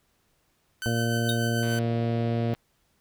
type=tone with tremolo; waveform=sawtooth; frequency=1526 Hz; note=G6; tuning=47 cents flat; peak=-26 dBFS; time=0.82-1.79 s; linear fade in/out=0 ms; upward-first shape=triangle; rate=6.8 Hz; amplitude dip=40%
type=harmonic tone; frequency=116.54 Hz; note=A#2; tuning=in tune; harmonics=1 / 2 / 3 / 4 / 5 / 6; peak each=-26 / -29 / -35 / -34 / -36 / -37 dBFS; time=0.86-2.54 s; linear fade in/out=0 ms
type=tone with exponential decay; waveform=square; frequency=3742 Hz; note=A#7; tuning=6 cents sharp; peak=-24 dBFS; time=1.29-1.38 s; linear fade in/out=2 ms; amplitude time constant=19 ms
type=click train; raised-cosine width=0.3 ms; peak=-27 dBFS; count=149; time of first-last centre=1.63-2.549 s; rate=161 Hz
effects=pink hiss -69 dBFS RMS until 3 s